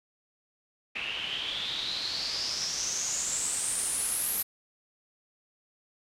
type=noise with low-pass filter sweep; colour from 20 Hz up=white; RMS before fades=-32 dBFS; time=0.95-4.43 s; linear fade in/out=10 ms; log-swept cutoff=2600 to 12000 Hz; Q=7.8; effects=none